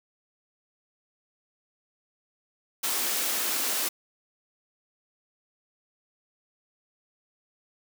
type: high-pass noise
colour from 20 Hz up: white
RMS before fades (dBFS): -28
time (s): 2.83-3.89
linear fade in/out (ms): 10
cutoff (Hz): 210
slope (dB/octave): 48
effects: none